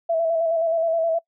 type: tone with vibrato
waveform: sine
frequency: 659.3 Hz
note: E5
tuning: in tune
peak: -18 dBFS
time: 0.09-1.19 s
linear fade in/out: 10 ms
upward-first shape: square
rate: 9.5 Hz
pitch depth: 29 cents each way
effects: noise-tail reverb RT60 0.1 s tail -23 dB re dry